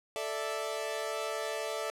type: chord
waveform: sawtooth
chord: A suspended fourth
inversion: none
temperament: equal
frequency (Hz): 440 / 587.3 / 659.3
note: A4 / D5 / E5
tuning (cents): 0 / 0 / 0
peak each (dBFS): -34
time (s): 0.16-1.9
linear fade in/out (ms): 0
effects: low-pass 12000 Hz 12 dB/octave